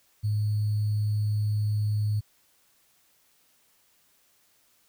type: tone with sample-and-hold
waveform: sine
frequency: 105.4 Hz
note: G#2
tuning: 26 cents sharp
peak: -23 dBFS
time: 0.23-2.21 s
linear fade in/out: 20 ms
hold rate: 4410 Hz
effects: white hiss -65 dBFS RMS until 4.88 s